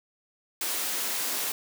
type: high-pass noise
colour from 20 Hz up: white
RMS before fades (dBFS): -30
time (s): 0.61-1.52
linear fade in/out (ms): 2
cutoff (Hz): 230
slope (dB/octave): 24
effects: none